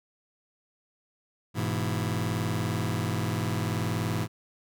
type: chord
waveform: sawtooth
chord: E major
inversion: first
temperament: just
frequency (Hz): 103.01 / 123.61 / 164.81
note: G#2 / B2 / E3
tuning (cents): -14 / +2 / 0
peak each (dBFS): -26 / -28 / -28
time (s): 1.54-4.28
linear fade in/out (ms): 50
effects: none